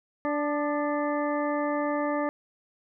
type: harmonic tone with a mistuned harmonic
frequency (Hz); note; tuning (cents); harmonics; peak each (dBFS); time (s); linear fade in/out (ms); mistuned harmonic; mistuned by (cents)
292.8; D4; -5; 1 / 2 / 3 / 4 / 6 / 7; -29 / -29 / -34 / -34 / -38 / -43; 0.25-2.29; 0; 4; +33
effects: none